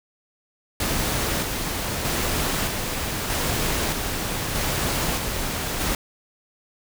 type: noise with tremolo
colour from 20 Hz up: pink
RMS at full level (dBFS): -24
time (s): 0.8-5.95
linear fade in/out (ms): 2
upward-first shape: square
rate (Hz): 0.8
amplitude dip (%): 30
effects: none